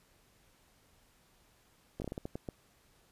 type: slowing click train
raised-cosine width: 2 ms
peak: -25 dBFS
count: 9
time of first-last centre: 2-2.488 s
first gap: 19 ms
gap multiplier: 1.32
effects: pink hiss -67 dBFS RMS until 3.11 s + resampled to 32000 Hz